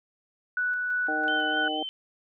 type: tone with tremolo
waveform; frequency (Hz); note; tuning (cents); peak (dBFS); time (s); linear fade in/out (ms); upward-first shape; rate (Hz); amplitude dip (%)
sine; 1480; F#6; 0; -24; 0.57-1.68; 2; square; 3; 25
type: harmonic tone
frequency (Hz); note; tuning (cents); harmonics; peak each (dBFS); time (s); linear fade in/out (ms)
154.3; D#3; -14; 2 / 3 / 4 / 5; -33 / -37 / -36 / -31; 1.08-1.83; 5
type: tone with vibrato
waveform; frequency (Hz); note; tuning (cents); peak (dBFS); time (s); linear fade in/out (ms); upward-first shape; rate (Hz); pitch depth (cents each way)
sine; 3057; G7; -44; -32; 1.28-1.89; 0; sine; 4.1; 27
effects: none